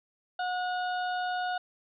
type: harmonic tone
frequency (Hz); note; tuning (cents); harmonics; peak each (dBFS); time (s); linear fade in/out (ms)
727; F#5; -31; 1 / 2 / 4 / 5 / 6; -30 / -35 / -45 / -46 / -50; 0.39-1.58; 5
effects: none